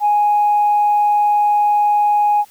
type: tone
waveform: sine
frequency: 830.6 Hz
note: G#5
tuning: in tune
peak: -10 dBFS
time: 0-2.45 s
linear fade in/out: 50 ms
effects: tanh soft clip ceiling -7 dBFS + white hiss -49 dBFS RMS until 2.5 s